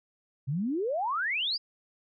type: exponential sweep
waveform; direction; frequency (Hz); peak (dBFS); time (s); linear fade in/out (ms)
sine; up; 125.9 to 5070; -27; 0.47-1.58; 20
effects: none